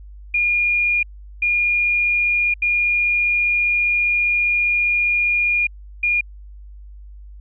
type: tone bursts at uneven times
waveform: sine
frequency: 2425 Hz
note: D#7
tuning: 45 cents flat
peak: -15 dBFS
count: 4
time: 0.34-1.03 / 1.42-2.54 / 2.62-5.67 / 6.03-6.21 s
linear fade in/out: 5 ms
effects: added 50 Hz sine -36 dBFS peak until 7.4 s